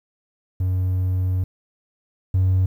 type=tone pair in turn; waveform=triangle; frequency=92.5 / 93.52 Hz; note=F#2 / F#2; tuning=0 / +19 cents; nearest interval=unison; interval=19 cents; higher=second; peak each=-16 / -12 dBFS; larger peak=second; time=0.6-1.44 / 2.34-2.66 s; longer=first; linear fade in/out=5 ms; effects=tanh soft clip ceiling -10 dBFS + 9-bit